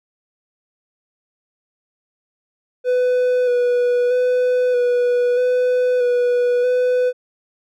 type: tone with vibrato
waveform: triangle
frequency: 494.4 Hz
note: B4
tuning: 2 cents sharp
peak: -12 dBFS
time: 2.84-7.13 s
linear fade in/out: 50 ms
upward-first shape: square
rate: 0.79 Hz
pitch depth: 18 cents each way
effects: none